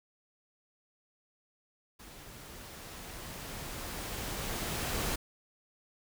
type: noise with level ramp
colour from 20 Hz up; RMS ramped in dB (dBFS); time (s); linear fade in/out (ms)
pink; -51 to -33; 1.99-5.16; 10
effects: none